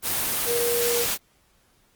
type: tone in noise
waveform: sine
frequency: 475.1 Hz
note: A#4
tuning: 33 cents sharp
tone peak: -23 dBFS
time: 0.45-1.06 s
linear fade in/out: 50 ms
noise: white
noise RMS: -25 dBFS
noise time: 0.02-1.18 s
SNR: -1 dB
effects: pink hiss -63 dBFS RMS until 1.95 s + Opus 24 kbps